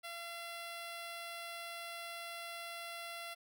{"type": "tone", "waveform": "10% pulse", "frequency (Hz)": 682, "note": "F5", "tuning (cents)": -41, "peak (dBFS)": -35, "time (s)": [0.03, 3.35], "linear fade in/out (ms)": 20, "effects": []}